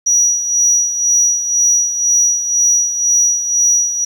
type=tone with tremolo; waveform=sine; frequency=5810 Hz; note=F#8; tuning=32 cents flat; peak=-6 dBFS; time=0.06-4.05 s; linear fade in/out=10 ms; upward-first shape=sine; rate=2 Hz; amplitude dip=70%; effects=tanh soft clip ceiling -7 dBFS + 7-bit